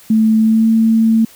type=tone with pitch glide; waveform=sine; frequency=220 to 224.1 Hz; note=A3 to A3; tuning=0 to +32 cents; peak=-8 dBFS; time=0.1-1.25 s; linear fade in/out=5 ms; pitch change=+32 cents; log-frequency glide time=0.4-0.68 s; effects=white hiss -43 dBFS RMS until 1.35 s